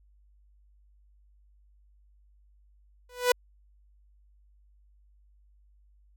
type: tone with exponential growth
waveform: sawtooth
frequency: 493.9 Hz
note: B4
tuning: in tune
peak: -13 dBFS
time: 3.09-3.32 s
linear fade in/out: 5 ms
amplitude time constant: 49 ms
effects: added 50 Hz sine -58 dBFS peak until 6.16 s